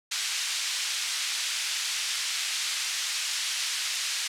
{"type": "band-pass noise", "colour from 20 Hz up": "white", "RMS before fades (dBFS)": -30, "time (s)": [0.11, 4.28], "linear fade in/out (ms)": 10, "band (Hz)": [2100, 5900], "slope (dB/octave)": 12, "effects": ["low-pass 11000 Hz 12 dB/octave"]}